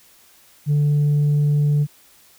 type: tone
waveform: sine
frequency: 146.83 Hz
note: D3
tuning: in tune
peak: -12 dBFS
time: 0.66-1.87 s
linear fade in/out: 50 ms
effects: tanh soft clip ceiling -13 dBFS + white hiss -52 dBFS RMS until 2.38 s